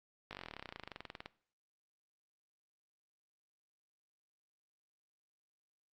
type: slowing click train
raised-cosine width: 0.3 ms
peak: -28 dBFS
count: 29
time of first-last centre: 0.31-1.259 s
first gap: 19 ms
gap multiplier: 1.04
effects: noise-tail reverb RT60 0.5 s tail -18 dB re dry + Opus 48 kbps